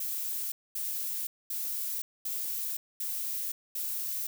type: noise bursts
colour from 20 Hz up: violet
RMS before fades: -34 dBFS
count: 6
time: 0-4.27 s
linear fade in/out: 5 ms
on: 520 ms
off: 230 ms
effects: none